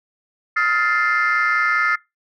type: chord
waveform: sine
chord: F dominant seventh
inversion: third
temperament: equal with one note detuned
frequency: 1272.1 / 1396.9 / 1760 / 2093 Hz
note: Eb6 / F6 / A6 / C7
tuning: +38 / 0 / 0 / 0 cents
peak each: -20 dBFS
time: 0.56-1.96 s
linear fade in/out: 10 ms
effects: noise-tail reverb RT60 0.2 s tail -21 dB re dry + tanh soft clip ceiling -10 dBFS